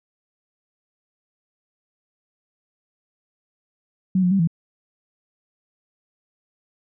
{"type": "tone with pitch steps", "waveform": "sine", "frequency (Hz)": [187, 179.2, 195.4, 165.4], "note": ["F#3", "F3", "G3", "E3"], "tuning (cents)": [19, 45, -5, 6], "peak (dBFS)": -15, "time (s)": [4.15, 4.474], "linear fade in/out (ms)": 5, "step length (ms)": 81, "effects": []}